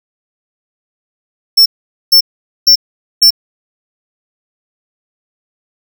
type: tone bursts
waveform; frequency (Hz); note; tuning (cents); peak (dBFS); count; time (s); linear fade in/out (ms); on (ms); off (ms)
square; 5400; E8; +41; -3; 4; 1.57-3.306; 10; 89; 460
effects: none